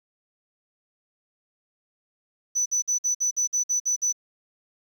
sine tone bursts, 5980 Hz, F#8, 17 cents sharp, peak -18 dBFS, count 10, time 2.55-4.127 s, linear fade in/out 20 ms, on 110 ms, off 53 ms, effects tanh soft clip ceiling -20 dBFS + 9-bit

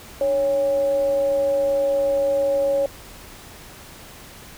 sine tone with frequency modulation, 555 Hz, C#5, 2 cents sharp, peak -17 dBFS, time 0.21-2.86 s, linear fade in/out 2 ms, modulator 255 Hz, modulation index 0.22, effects pink hiss -42 dBFS RMS until 4.57 s

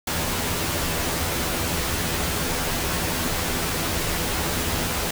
pink noise with comb filter, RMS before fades -25 dBFS, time 0.07-5.11 s, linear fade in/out 5 ms, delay 12 ms, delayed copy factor +0.6, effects none

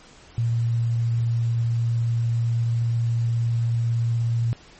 sine tone with quantisation, 116.54 Hz, A#2, in tune, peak -19 dBFS, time 0.38-4.53 s, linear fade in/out 0 ms, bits 8, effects pink hiss -49 dBFS RMS until 4.79 s + MP3 32 kbps

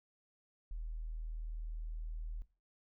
sine tone, 39.75 Hz, D#1, 38 cents sharp, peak -39 dBFS, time 0.71-2.42 s, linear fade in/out 0 ms, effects noise-tail reverb RT60 0.3 s tail -17 dB re dry

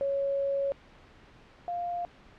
sine tone pair in turn, 554.4 / 700.2 Hz, C#5 / F5, 0 / +4 cents, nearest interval major third, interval 404 cents, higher second, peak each -26 / -30 dBFS, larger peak first, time 0.01-0.72 / 1.68-2.05 s, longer first, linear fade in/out 0 ms, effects pink hiss -55 dBFS RMS until 2.38 s + low-pass 3000 Hz 12 dB/octave

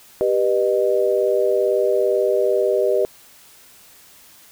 sine chord, G augmented, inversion none, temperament just, 392 / 490 / 612.5 Hz, G4 / B4 / D#5, 0 / -14 / -27 cents, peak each -19 / -20 / -20 dBFS, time 0.21-3.05 s, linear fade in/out 0 ms, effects white hiss -48 dBFS RMS until 4.51 s

